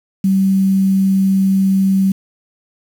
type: tone with quantisation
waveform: sine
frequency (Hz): 192.6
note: G3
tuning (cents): -30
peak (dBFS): -10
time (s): 0.24-2.12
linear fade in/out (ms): 5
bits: 6
effects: none